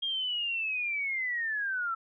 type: linear sweep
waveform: sine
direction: down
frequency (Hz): 3245 to 1318.5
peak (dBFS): -29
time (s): 0.02-1.95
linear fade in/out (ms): 10
effects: none